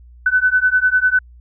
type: beating tone pair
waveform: sine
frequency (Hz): 1500 / 1510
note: F#6 / F#6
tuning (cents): +23 / +35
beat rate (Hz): 10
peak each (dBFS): -15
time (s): 0.26-1.19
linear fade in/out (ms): 5
effects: added 60 Hz sine -40 dBFS peak until 1.4 s